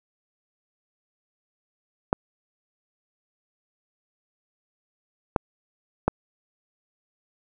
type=clicks; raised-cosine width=1 ms; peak=-5 dBFS; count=3; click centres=2.129 / 5.362 / 6.08 s; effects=none